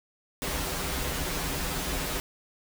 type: noise with comb filter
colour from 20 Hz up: pink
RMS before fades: -31 dBFS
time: 0.42-2.2 s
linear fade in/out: 0 ms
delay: 9.1 ms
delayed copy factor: -0.8
effects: none